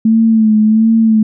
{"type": "tone with vibrato", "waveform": "sine", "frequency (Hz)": 220, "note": "A3", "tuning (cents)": 0, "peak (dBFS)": -6, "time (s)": [0.05, 1.23], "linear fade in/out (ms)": 5, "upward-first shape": "sine", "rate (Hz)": 1.4, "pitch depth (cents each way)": 45, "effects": []}